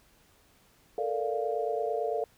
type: chord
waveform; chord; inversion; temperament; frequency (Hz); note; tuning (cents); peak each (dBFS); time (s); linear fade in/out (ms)
sine; Bb major seventh; third; equal with one note detuned; 440 / 468.9 / 587.3 / 698.5; A4 / Bb4 / D5 / F5; 0 / +10 / 0 / 0; -32 / -34 / -35 / -33; 0.98-2.24; 2
effects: pink hiss -63 dBFS RMS until 2.37 s